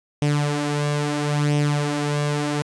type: tone with flanger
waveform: sawtooth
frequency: 146.83 Hz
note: D3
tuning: in tune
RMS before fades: -22 dBFS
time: 0.22-2.62 s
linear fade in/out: 0 ms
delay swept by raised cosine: 0.34 to 5.04 ms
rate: 0.75 Hz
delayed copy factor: +0.6
effects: resampled to 22050 Hz